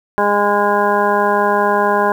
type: harmonic tone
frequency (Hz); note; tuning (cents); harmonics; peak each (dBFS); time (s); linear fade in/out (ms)
204.9; G#3; -23; 1 / 2 / 3 / 4 / 5 / 7 / 8; -23 / -18 / -19 / -18 / -17 / -23 / -23; 0.18-2.12; 0
effects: 7-bit